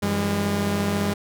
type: tone cluster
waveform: sawtooth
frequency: 94.3 / 164.9 / 203.1 Hz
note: F#2 / E3 / G#3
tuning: +33 / +1 / -38 cents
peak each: -24 / -26 / -19 dBFS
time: 0.02-1.14 s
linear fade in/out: 10 ms
effects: none